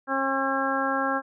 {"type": "harmonic tone", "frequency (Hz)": 270, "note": "C#4", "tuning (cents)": -45, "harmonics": [1, 2, 3, 4, 5, 6], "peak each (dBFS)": [-30, -30, -30, -30, -30, -30], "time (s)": [0.07, 1.22], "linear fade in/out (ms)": 50, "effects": []}